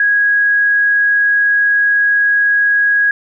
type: tone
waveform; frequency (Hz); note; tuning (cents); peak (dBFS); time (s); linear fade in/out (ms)
sine; 1654; G#6; -8; -9; 0-3.11; 2
effects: none